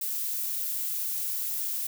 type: noise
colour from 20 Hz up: violet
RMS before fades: -31 dBFS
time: 0.01-1.87 s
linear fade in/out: 5 ms
effects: none